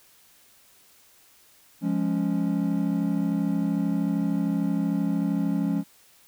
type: chord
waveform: triangle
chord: Db major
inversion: first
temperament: equal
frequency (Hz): 174.61 / 207.7 / 277.2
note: F3 / Ab3 / Db4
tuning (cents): 0 / 0 / 0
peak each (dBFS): -25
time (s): 1.81-5.84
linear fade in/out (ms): 50
effects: white hiss -57 dBFS RMS until 6.27 s